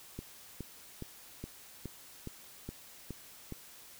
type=click train; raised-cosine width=3 ms; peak=-27 dBFS; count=9; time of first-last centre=0.19-3.523 s; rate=2.4 Hz; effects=white hiss -54 dBFS RMS until 3.99 s